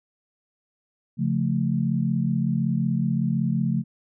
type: chord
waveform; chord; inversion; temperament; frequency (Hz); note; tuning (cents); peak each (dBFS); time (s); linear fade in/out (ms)
sine; Db augmented; none; equal; 138.59 / 174.61 / 220; Db3 / F3 / A3; 0 / 0 / 0; -25; 1.17-3.84; 50
effects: none